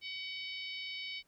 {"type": "harmonic tone", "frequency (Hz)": 754, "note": "F#5", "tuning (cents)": 32, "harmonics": [3, 4, 5, 6, 7], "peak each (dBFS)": [-43, -44, -47, -49, -52], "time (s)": [0.01, 1.23], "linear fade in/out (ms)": 50, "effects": ["pink hiss -73 dBFS RMS until 1.27 s"]}